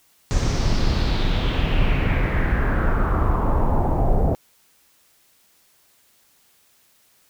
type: noise with low-pass filter sweep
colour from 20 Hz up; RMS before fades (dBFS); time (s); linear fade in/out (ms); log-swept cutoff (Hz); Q
brown; -19; 0.31-4.35; 0; 6600 to 630; 3.3
effects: white hiss -59 dBFS RMS until 7.29 s